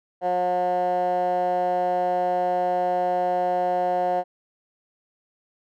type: tone with band-pass filter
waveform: 15% pulse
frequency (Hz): 180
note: F#3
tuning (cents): -47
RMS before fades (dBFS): -23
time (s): 0.21-4.24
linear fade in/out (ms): 50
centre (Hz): 680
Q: 4.3
effects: none